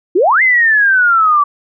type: exponential two-way sweep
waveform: sine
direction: up then down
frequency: 322.6 to 2100 to 1142 Hz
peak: -7 dBFS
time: 0.15-1.44 s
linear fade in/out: 10 ms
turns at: 0.42 s
effects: none

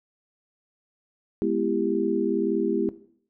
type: tone cluster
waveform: sine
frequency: 209.6 / 248.6 / 333.3 / 395.2 Hz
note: G#3 / B3 / E4 / G4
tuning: +16 / +12 / +19 / +14 cents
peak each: -28 / -29 / -25 / -27 dBFS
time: 1.42-2.89 s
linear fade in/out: 0 ms
effects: noise-tail reverb RT60 0.6 s tail -17 dB re dry

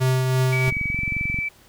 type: tone with tremolo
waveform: square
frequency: 129.5 Hz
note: C3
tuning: 17 cents flat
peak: -17 dBFS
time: 0-0.71 s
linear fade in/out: 20 ms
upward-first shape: triangle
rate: 3 Hz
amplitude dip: 35%
type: tone with pitch glide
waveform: sine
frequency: 2276 to 2316 Hz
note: C#7 to D7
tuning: +45 to -25 cents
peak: -23 dBFS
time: 0.52-1.49 s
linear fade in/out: 10 ms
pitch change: +30 cents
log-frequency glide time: 0.91-0.96 s
type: click train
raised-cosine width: 5 ms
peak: -17 dBFS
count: 17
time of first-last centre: 0.68-1.388 s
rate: 22.6 Hz
effects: pink hiss -53 dBFS RMS until 1.68 s

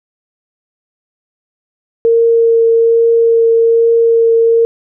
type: tone with vibrato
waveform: sine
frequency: 459.6 Hz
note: A#4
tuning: 25 cents flat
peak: -6 dBFS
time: 2.05-4.65 s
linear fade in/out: 0 ms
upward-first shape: triangle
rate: 1.2 Hz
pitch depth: 10 cents each way
effects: none

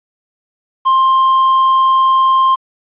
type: tone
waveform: triangle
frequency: 1055 Hz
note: C6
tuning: 14 cents sharp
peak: -6 dBFS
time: 0.85-2.56 s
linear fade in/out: 20 ms
effects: resampled to 8000 Hz + 8-bit

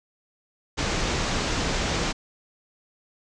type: low-pass noise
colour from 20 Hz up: pink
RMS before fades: -26 dBFS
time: 0.77-2.13 s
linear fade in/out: 20 ms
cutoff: 7300 Hz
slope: 48 dB/octave
effects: none

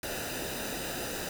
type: noise with comb filter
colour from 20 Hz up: pink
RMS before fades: -36 dBFS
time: 0.03-1.29 s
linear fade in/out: 2 ms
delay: 0.91 ms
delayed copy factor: -0.65
effects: none

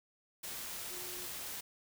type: tone in noise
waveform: sine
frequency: 359.9 Hz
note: F#4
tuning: 48 cents flat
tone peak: -51 dBFS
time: 0.9-1.26 s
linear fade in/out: 10 ms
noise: white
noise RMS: -43 dBFS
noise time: 0.43-1.61 s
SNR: -11 dB
effects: none

